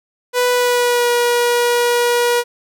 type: tone with pitch glide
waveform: sawtooth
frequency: 493.9 to 480.9 Hz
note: B4 to B4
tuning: 0 to -46 cents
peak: -9 dBFS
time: 0.33-2.44 s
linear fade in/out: 50 ms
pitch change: -46 cents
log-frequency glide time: 0.5-1.1 s
effects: none